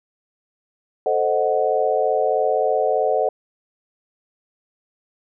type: chord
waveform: sine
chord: A diminished seventh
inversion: none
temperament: equal with one note detuned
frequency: 440 / 523.3 / 618.7 / 740 Hz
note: A4 / C5 / Eb5 / Gb5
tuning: 0 / 0 / -10 / 0 cents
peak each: -22 dBFS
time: 1.06-3.29 s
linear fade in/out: 2 ms
effects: none